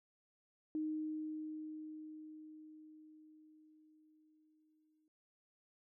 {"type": "tone with exponential decay", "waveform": "sine", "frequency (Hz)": 309.9, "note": "D#4", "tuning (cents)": -7, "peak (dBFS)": -35, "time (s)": [0.75, 5.08], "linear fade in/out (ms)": 1, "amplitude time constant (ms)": 940, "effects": []}